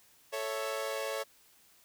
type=chord; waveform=sawtooth; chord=A major; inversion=none; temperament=equal; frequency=440 / 554.4 / 659.3 Hz; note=A4 / C#5 / E5; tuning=0 / 0 / 0 cents; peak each=-35 / -32 / -37 dBFS; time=0.32-1.24 s; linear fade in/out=20 ms; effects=white hiss -63 dBFS RMS until 1.84 s